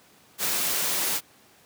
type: noise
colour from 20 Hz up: white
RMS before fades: -26 dBFS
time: 0.38-1.21 s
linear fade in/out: 50 ms
effects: pink hiss -56 dBFS RMS until 1.65 s + high-pass 150 Hz 12 dB/octave